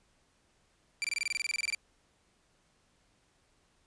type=tone bursts; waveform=sawtooth; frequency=2349 Hz; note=D7; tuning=in tune; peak=-26 dBFS; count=16; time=1.02-1.748 s; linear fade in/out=0 ms; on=23 ms; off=24 ms; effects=pink hiss -70 dBFS RMS until 3.86 s + resampled to 22050 Hz